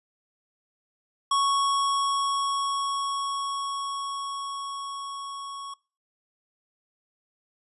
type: tone with level ramp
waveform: square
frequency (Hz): 1108.7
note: C#6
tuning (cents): 0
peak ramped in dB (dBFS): -21 to -36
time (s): 1.31-5.74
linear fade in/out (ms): 5
effects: noise-tail reverb RT60 0.4 s tail -25 dB re dry + resampled to 24000 Hz